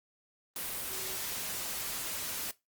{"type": "tone in noise", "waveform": "sine", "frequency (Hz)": 379.8, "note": "F#4", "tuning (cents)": 45, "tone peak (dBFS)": -48, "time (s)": [0.9, 1.17], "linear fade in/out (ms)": 2, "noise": "white", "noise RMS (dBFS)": -37, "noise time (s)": [0.56, 2.51], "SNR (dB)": -14, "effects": ["noise-tail reverb RT60 0.2 s tail -19 dB re dry", "Opus 32 kbps"]}